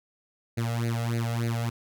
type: tone with flanger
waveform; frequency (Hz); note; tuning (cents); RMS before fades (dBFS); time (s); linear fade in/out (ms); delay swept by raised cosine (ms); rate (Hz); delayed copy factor
sawtooth; 116.54; A#2; 0; -28; 0.57-1.7; 10; 0.45 to 1.55; 3.4; +0.9
effects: none